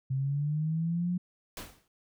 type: linear sweep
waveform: sine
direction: up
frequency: 130.81 to 180.8 Hz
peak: -27 dBFS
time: 0.1-1.18 s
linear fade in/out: 10 ms
type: noise with exponential decay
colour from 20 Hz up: pink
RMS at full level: -37 dBFS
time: 1.57-1.88 s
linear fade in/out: 2 ms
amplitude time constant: 67 ms
effects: none